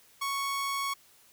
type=tone; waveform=sawtooth; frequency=1108.7 Hz; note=C#6; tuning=in tune; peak=-26 dBFS; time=0.21-0.94 s; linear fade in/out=10 ms; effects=white hiss -60 dBFS RMS until 1.32 s